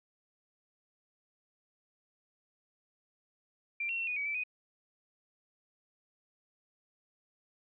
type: tone with pitch steps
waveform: sine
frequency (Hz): 2364 / 2728 / 2710 / 2470 / 2270 / 2322 / 2491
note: D7 / F7 / E7 / D#7 / C#7 / D7 / D#7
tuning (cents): +11 / -41 / +47 / -13 / +41 / -20 / +1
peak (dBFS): -32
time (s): 3.8-4.437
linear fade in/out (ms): 5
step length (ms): 91
effects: none